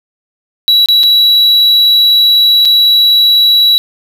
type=tone with dropouts; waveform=triangle; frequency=3912 Hz; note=B7; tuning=17 cents flat; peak=-3 dBFS; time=0.68-3.78 s; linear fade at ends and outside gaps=0 ms; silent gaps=0.859-0.886 / 1.032-1.036 / 2.651-2.655 s; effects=none